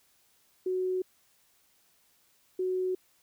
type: tone pair in turn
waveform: sine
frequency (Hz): 370 / 370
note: F#4 / F#4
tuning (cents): 0 / 0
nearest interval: unison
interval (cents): 0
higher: neither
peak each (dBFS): -27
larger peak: neither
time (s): 0.66-1.02 / 2.59-2.95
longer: neither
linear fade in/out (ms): 5
effects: white hiss -67 dBFS RMS until 3.22 s